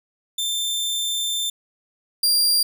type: tone pair in turn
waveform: sawtooth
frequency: 3568 / 4767 Hz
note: A7 / D8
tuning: +23 / +25 cents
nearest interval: perfect fourth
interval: 502 cents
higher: second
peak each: -19 / -13 dBFS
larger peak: second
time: 0.38-1.5 / 2.23-2.63 s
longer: first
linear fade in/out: 5 ms
effects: none